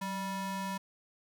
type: ring-modulated tone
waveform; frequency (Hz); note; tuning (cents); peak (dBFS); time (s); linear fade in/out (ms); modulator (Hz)
square; 392; G4; 0; -32; 0.01-0.78; 10; 581
effects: none